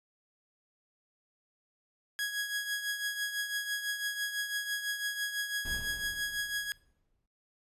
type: tone with tremolo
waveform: sawtooth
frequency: 1661.2 Hz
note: G#6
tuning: in tune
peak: -26 dBFS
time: 2.19-6.72 s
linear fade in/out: 0 ms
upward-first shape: triangle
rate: 6 Hz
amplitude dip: 65%
type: noise with exponential decay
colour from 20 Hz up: brown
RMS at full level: -39 dBFS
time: 5.65-7.26 s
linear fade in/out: 2 ms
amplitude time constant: 350 ms
effects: noise-tail reverb RT60 0.5 s tail -24 dB re dry + resampled to 32000 Hz